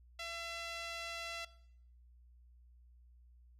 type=tone with band-pass filter; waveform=sawtooth; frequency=674 Hz; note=E5; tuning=38 cents sharp; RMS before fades=-44 dBFS; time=0.19-1.45 s; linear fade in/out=5 ms; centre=3200 Hz; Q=1.1; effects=noise-tail reverb RT60 0.7 s tail -18 dB re dry + added 60 Hz sine -59 dBFS peak until 3.59 s